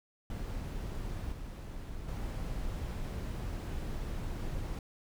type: noise with level steps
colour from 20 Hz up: brown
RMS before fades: -38 / -42 / -37 dBFS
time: 0.3-4.79 s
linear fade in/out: 2 ms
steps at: 1.32 / 2.08 s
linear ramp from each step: 5 ms
effects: none